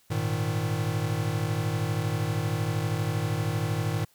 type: chord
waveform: square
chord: Ab suspended second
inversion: none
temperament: equal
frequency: 103.83 / 116.54 / 155.56 Hz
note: Ab2 / Bb2 / Eb3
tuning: 0 / 0 / 0 cents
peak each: -31 dBFS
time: 0.1-4.05 s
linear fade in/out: 10 ms
effects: white hiss -63 dBFS RMS until 4.14 s